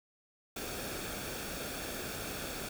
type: noise with comb filter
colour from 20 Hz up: pink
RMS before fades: -40 dBFS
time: 0.56-2.69 s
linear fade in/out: 5 ms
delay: 1 ms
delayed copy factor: -0.5
effects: none